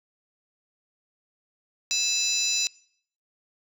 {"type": "tone cluster", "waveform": "sine", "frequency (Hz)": [2624, 3983, 4994, 5900, 7100], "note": ["E7", "B7", "D#8", "F#8", "A8"], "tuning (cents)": [-9, 14, 6, -6, 15], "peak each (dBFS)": [-29, -27, -30, -28, -28], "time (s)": [1.91, 2.67], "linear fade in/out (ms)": 0, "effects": ["noise-tail reverb RT60 0.6 s tail -22 dB re dry", "tanh soft clip ceiling -16 dBFS"]}